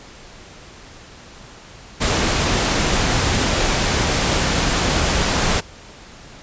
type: noise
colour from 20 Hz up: pink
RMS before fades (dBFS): -18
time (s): 2-5.61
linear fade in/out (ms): 20
effects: pink hiss -41 dBFS RMS until 6.42 s + resampled to 16000 Hz